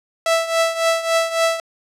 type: tone with tremolo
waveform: sawtooth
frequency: 659.3 Hz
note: E5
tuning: in tune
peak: -9 dBFS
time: 0.26-1.6 s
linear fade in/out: 2 ms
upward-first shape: triangle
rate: 3.6 Hz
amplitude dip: 80%
effects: low-pass 10000 Hz 12 dB/octave